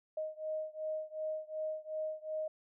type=beating tone pair; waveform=sine; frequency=622.3 / 625 Hz; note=D#5 / D#5; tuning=0 / +8 cents; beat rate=2.7 Hz; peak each=-39 / -40 dBFS; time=0.17-2.48 s; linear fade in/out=5 ms; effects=none